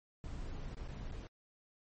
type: noise with dropouts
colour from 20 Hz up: brown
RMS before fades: -43 dBFS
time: 0.24-1.27 s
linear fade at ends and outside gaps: 1 ms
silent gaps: 0.746-0.769 / 0.877-0.885 / 1.114-1.121 s
effects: MP3 32 kbps